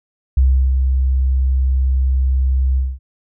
sine tone with ADSR envelope, 65.41 Hz, C2, in tune, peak -8 dBFS, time 0.37-2.99 s, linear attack 5 ms, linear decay 340 ms, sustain -4 dB, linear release 220 ms, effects none

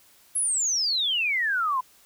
sine exponential sweep, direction down, 11175 to 987.8 Hz, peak -22 dBFS, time 0.35-1.81 s, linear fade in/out 10 ms, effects white hiss -57 dBFS RMS until 2.05 s

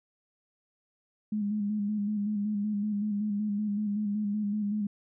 sine tone with vibrato, 207.7 Hz, G#3, in tune, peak -27 dBFS, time 1.32-4.87 s, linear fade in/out 5 ms, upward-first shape square, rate 5.3 Hz, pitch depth 37 cents each way, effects none

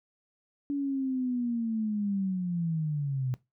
sine linear sweep, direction down, 286.4 to 124.8 Hz, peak -27 dBFS, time 0.7-3.34 s, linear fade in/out 0 ms, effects noise-tail reverb RT60 0.2 s tail -19 dB re dry

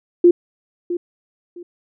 sine tone with echo, 349.5 Hz, F4, 1 cent sharp, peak -6 dBFS, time 0.24-0.31 s, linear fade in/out 5 ms, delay 660 ms, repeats 2, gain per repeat -13 dB, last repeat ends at 1.63 s, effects none

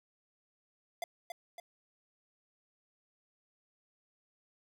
square tone with echo, 690 Hz, F5, 21 cents flat, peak -35 dBFS, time 1.02-1.04 s, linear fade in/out 2 ms, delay 280 ms, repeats 2, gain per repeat -5 dB, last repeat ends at 1.6 s, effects none

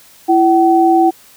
sine tone pair together, 334.5 / 760 Hz, E4 / F#5, +25 / +46 cents, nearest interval octave + major second, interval 1421 cents, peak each -10 dBFS, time 0.28-1.11 s, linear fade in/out 20 ms, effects white hiss -44 dBFS RMS until 1.36 s

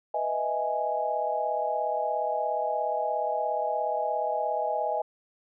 sine chord, E major seventh, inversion second, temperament equal, 493.9 / 622.3 / 659.3 / 830.6 Hz, B4 / D#5 / E5 / G#5, 0 / 0 / 0 / 0 cents, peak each -35 / -30 / -33 / -29 dBFS, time 0.14-5.02 s, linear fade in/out 5 ms, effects none

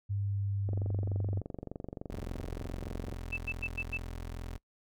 sine tone with pitch glide, 100 to 98.34 Hz, G2 to G2, +35 to +6 cents, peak -30 dBFS, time 0.09-1.41 s, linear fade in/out 20 ms, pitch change -29 cents, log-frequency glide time 0.24-1.1 s
click train, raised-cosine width 2 ms, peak -26 dBFS, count 58, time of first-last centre 0.69-3.126 s, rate 23.4 Hz
25% pulse tone, 42.37 Hz, E1, 48 cents sharp, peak -35 dBFS, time 2.1-4.58 s, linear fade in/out 10 ms
sine tone bursts, 2639 Hz, E7, 1 cent sharp, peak -32 dBFS, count 5, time 3.32-3.977 s, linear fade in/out 10 ms, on 53 ms, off 98 ms
effects noise-tail reverb RT60 0.1 s tail -23 dB re dry

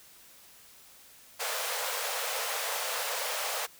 pink high-pass noise, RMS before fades -33 dBFS, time 1.39-3.67 s, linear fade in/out 20 ms, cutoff 460 Hz, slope 96 dB/octave, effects white hiss -55 dBFS RMS until 3.79 s

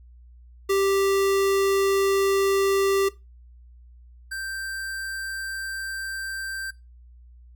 square tone pair in turn, 392 / 1568 Hz, G4 / G6, 0 / 0 cents, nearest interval 2 octaves, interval 2400 cents, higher second, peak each -20 / -30 dBFS, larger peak first, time 0.69-3.09 / 4.31-6.71 s, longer neither, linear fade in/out 10 ms, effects noise-tail reverb RT60 0.2 s tail -17 dB re dry + added 60 Hz sine -46 dBFS peak until 7.55 s

